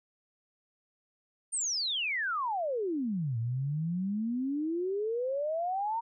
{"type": "exponential two-way sweep", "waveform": "sine", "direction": "down then up", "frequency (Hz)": [9090, 111.5, 941], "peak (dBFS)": -29, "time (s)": [1.52, 6.01], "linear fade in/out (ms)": 20, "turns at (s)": 3.38, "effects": []}